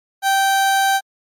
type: tone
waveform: 30% pulse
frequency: 780 Hz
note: G5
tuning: 9 cents flat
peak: -11 dBFS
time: 0.22-1.01 s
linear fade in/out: 50 ms
effects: MP3 64 kbps